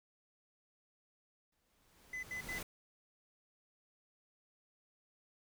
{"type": "noise with exponential growth", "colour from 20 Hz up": "pink", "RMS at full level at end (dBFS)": -43, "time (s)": [1.52, 2.63], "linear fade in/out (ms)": 5, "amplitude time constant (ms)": 240}
{"type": "tone bursts", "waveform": "triangle", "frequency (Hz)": 2015, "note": "B6", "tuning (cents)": 34, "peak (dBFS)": -38, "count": 3, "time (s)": [2.13, 2.586], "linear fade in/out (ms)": 5, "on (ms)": 100, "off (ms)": 78}
{"effects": []}